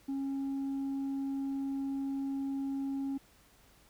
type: tone with tanh clipping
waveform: sine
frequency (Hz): 273.4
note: C#4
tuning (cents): -24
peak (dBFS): -33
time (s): 0.08-3.18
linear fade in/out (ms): 10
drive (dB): 2
effects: added 50 Hz sine -68 dBFS peak until 3.89 s + pink hiss -63 dBFS RMS until 3.89 s